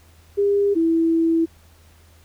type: tone pair in turn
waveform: sine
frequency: 403.2 / 328.7 Hz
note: G4 / E4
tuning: +49 / -5 cents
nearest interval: major third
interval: 354 cents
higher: first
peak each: -15 dBFS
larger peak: neither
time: 0.37-0.75 / 0.75-1.46 s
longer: second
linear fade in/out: 20 ms
effects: added 81 Hz sine -50 dBFS peak until 2.24 s + pink hiss -55 dBFS RMS until 2.24 s